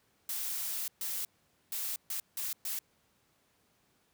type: noise bursts at uneven times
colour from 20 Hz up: blue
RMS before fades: -36 dBFS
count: 6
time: 0.29-0.88 / 1.01-1.25 / 1.72-1.96 / 2.1-2.2 / 2.37-2.53 / 2.65-2.79 s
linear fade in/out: 2 ms
effects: pink hiss -71 dBFS RMS until 4.13 s + high-pass 80 Hz 12 dB/octave